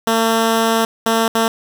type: tone bursts at uneven times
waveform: 10% pulse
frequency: 226 Hz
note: A3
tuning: 47 cents sharp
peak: -5 dBFS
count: 3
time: 0.07-0.85 / 1.06-1.28 / 1.35-1.48 s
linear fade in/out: 2 ms
effects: none